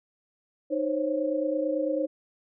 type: tone cluster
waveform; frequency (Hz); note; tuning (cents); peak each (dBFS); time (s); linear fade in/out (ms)
sine; 308.8 / 523 / 552; D#4 / C5 / C#5; -13 / -1 / -7; -29; 0.7-2.07; 20
effects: none